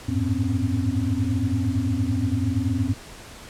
sine tone cluster, 89.5 / 101.9 / 110.7 / 252.9 / 273.8 Hz, F2 / G#2 / A2 / B3 / C#4, +43 / -32 / +11 / +41 / -21 cents, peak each -27 dBFS, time 0.08-2.94 s, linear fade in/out 10 ms, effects pink hiss -42 dBFS RMS until 3.49 s + low-pass 10000 Hz 12 dB/octave

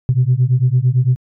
sine beating tone pair, 122.1 / 131 Hz, B2 / C3, -19 / +2 cents, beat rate 8.9 Hz, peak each -13 dBFS, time 0.09-1.16 s, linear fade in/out 0 ms, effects tanh soft clip ceiling -5 dBFS

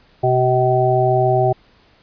harmonic tone, 127 Hz, B2, 49 cents sharp, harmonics 1 / 3 / 5 / 6, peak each -18 / -18 / -18 / -18 dBFS, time 0.23-1.53 s, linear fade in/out 10 ms, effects pink hiss -53 dBFS RMS until 2.02 s + resampled to 11025 Hz

